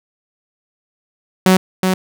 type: tone with echo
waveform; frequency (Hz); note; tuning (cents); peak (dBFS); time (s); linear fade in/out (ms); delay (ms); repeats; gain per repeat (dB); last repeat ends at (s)
sawtooth; 186.5; F#3; +14; -4; 1.46-1.57; 2; 370; 1; -5; 1.94
effects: none